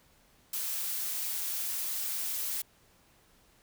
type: noise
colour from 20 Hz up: blue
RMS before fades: -34 dBFS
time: 0.53-2.62 s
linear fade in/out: 5 ms
effects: pink hiss -64 dBFS RMS until 3.62 s